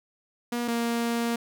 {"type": "tone pair in turn", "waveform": "sawtooth", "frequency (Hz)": [239.2, 234], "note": ["A#3", "A#3"], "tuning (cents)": [45, 7], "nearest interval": "unison", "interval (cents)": 38, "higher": "first", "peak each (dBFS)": [-23, -21], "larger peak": "second", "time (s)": [[0.52, 0.68], [0.68, 1.36]], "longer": "second", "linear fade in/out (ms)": 5, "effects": []}